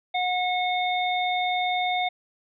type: harmonic tone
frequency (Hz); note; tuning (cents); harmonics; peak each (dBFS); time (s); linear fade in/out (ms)
727; F#5; -31; 1 / 3 / 5; -24 / -29 / -31; 0.14-2.09; 10
effects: none